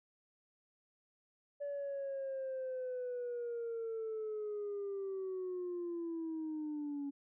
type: linear sweep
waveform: sine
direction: down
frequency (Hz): 575 to 279.3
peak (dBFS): -36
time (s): 1.6-7.11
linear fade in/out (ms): 20
effects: tanh soft clip ceiling -35 dBFS